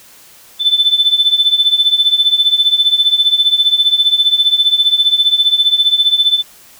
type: tone with tremolo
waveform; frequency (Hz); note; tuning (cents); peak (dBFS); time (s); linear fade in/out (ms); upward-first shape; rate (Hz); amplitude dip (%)
sine; 3520; A7; 0; -4; 0.59-6.43; 50; triangle; 15; 90
effects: tanh soft clip ceiling -1 dBFS + white hiss -42 dBFS RMS until 6.79 s